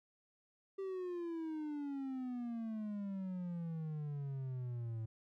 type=exponential sweep; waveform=triangle; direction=down; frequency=392 to 110 Hz; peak=-37 dBFS; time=0.78-5.06 s; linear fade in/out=10 ms; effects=none